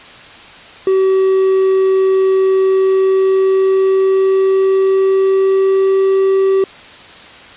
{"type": "tone with pitch glide", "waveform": "triangle", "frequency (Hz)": [381.5, 385.9], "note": ["G4", "G4"], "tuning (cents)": [-47, -27], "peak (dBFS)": -7, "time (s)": [0.87, 6.64], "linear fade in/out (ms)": 2, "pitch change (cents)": 20, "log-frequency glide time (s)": [2.58, 5.98], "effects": ["white hiss -36 dBFS RMS until 7.56 s", "resampled to 8000 Hz"]}